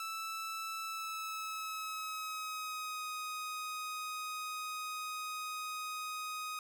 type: tone with pitch glide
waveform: sawtooth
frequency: 1318.5 to 1251 Hz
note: E6 to D#6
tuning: 0 to +9 cents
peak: -35 dBFS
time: 0-6.59 s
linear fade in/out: 2 ms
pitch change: -91 cents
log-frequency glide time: 0.83-3.06 s
effects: none

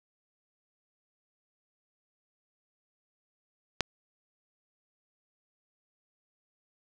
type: click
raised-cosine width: 0.2 ms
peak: -8 dBFS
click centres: 3.807 s
effects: none

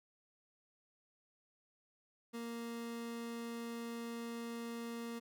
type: tone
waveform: 30% pulse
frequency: 233.1 Hz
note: A#3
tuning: in tune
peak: -39 dBFS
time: 2.33-5.2 s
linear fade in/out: 20 ms
effects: none

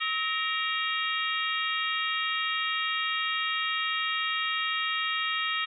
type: harmonic tone with a mistuned harmonic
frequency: 466.2 Hz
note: A#4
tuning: in tune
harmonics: 3 / 4 / 5 / 6 / 7 / 8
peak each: -32 / -33 / -34 / -35 / -35 / -36 dBFS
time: 0-5.66 s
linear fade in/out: 20 ms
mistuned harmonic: 3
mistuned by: -150 cents
effects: none

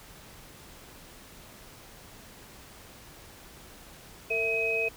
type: tone cluster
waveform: sine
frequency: 452.1 / 661 / 2532 Hz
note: A4 / E5 / D#7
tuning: +47 / +5 / +30 cents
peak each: -31 / -35 / -27 dBFS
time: 4.3-4.89 s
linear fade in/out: 10 ms
effects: pink hiss -50 dBFS RMS until 4.96 s

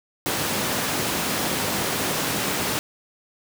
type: high-pass noise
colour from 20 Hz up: pink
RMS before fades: -25 dBFS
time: 0.26-2.79 s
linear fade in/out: 0 ms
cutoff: 150 Hz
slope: 12 dB/octave
effects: none

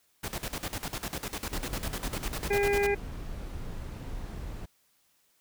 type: noise with tremolo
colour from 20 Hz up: pink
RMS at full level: -34 dBFS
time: 0.23-2.87 s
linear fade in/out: 10 ms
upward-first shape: square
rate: 10 Hz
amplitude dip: 80%
type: noise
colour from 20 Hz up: brown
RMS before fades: -38 dBFS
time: 1.51-4.66 s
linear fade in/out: 10 ms
type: harmonic tone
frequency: 404.6 Hz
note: G#4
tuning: 45 cents flat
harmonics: 1 / 2 / 4 / 5 / 6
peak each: -25 / -34 / -36 / -35 / -35 dBFS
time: 2.5-2.95 s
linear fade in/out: 10 ms
effects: white hiss -69 dBFS RMS until 5.4 s

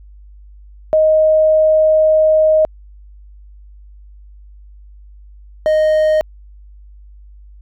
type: tone pair in turn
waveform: sine / triangle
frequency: 625 / 620.3 Hz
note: D#5 / D#5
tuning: +8 / -5 cents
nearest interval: unison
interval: 13 cents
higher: first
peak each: -8 dBFS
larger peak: neither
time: 0.93-2.65 / 5.66-6.21 s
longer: first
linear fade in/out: 0 ms
effects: added 50 Hz sine -37 dBFS peak until 7.61 s

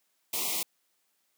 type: band-stop noise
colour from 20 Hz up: white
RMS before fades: -31 dBFS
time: 0.33-0.63 s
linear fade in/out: 5 ms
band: 1200 to 2000 Hz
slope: 96 dB/octave
effects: white hiss -74 dBFS RMS until 1.37 s + high-pass 200 Hz 12 dB/octave

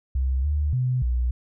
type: tone with pitch steps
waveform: sine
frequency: 65.4 / 74.1 / 126.7 / 61.2 Hz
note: C2 / D2 / B2 / B1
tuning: 0 / +16 / +45 / -15 cents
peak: -20 dBFS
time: 0.15-1.31 s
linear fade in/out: 5 ms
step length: 290 ms
effects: none

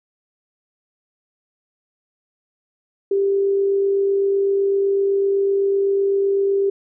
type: tone with amplitude modulation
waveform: sine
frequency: 395.1 Hz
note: G4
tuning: 14 cents sharp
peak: -14 dBFS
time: 3.11-6.7 s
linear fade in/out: 5 ms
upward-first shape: sine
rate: 47.9 Hz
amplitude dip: 25%
effects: none

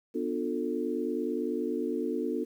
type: chord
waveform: sine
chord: B half-diminished seventh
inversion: none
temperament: just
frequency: 246.9 / 296.3 / 355.6 / 444.5 Hz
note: B3 / D4 / F4 / A4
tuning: 0 / +15 / +31 / +18 cents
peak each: -34 dBFS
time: 0.14-2.45 s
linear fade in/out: 20 ms
effects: 10-bit

